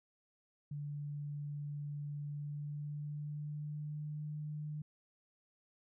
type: tone with pitch glide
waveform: sine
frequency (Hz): 145.8 to 150.59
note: D3 to D3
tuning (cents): -12 to +44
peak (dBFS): -39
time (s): 0.71-4.82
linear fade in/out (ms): 5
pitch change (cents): +56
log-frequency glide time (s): 2.27-4.24
effects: none